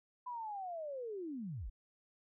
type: linear sweep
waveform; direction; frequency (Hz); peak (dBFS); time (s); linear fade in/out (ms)
sine; down; 1006 to 30.87; -40; 0.26-1.7; 10
effects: none